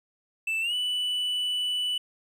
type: tone with pitch glide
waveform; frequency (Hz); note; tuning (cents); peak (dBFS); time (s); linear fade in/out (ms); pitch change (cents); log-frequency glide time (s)
triangle; 2648 to 2972; E7 to F#7; +7 to +7; -24; 0.47-1.98; 5; +200; 0.61-0.74
effects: 10-bit